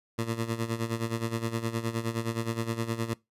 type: tone with tremolo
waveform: 15% pulse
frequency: 114.6 Hz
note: A#2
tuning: 29 cents flat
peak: -20 dBFS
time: 0.18-3.14 s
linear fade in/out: 10 ms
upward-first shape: sine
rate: 9.6 Hz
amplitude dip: 75%
effects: noise-tail reverb RT60 0.2 s tail -22 dB re dry + resampled to 32000 Hz